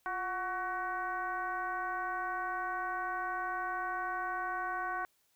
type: tone with frequency modulation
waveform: sine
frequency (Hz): 1117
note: C#6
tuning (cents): +13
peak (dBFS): -33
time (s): 0.06-5.05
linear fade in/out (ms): 0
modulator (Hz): 383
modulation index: 1.4
effects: white hiss -73 dBFS RMS until 5.35 s